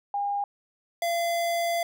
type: tone pair in turn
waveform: sine / square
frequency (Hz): 809 / 682.6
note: G#5 / F5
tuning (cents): -46 / -40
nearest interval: minor third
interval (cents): 294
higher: first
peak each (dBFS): -25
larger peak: neither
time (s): 0.14-0.44 / 1.02-1.83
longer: second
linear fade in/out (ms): 2
effects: none